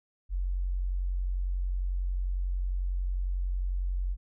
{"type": "tone", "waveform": "sine", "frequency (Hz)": 45.54, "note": "F#1", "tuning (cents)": -27, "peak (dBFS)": -27, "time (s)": [0.29, 4.17], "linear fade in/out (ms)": 50, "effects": []}